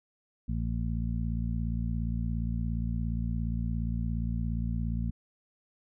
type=harmonic tone; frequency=57.2 Hz; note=A#1; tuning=32 cents flat; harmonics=1 / 2 / 3 / 4; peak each=-31 / -34 / -36 / -37 dBFS; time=0.48-5.11 s; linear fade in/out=10 ms; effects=none